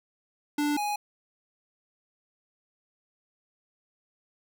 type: tone pair in turn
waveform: square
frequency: 293.7 / 830.2 Hz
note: D4 / G#5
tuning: 0 / -1 cents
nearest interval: octave + tritone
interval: 1799 cents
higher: second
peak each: -25 / -28 dBFS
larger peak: first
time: 0.58-0.77 / 0.77-0.96 s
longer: neither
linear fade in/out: 5 ms
effects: none